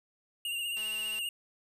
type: tone with vibrato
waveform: square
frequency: 2810 Hz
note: F7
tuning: 10 cents sharp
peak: -33 dBFS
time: 0.45-1.29 s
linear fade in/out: 2 ms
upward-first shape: triangle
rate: 15 Hz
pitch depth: 51 cents each way
type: click train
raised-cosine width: 0.2 ms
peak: -32 dBFS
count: 91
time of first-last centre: 0.77-1.189 s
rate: 215 Hz
effects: none